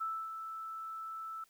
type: tone with ADSR envelope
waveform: sine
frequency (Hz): 1318.5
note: E6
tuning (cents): 0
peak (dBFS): -33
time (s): 0-1.44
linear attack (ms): 16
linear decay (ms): 270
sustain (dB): -7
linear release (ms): 3
effects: white hiss -69 dBFS RMS until 1.49 s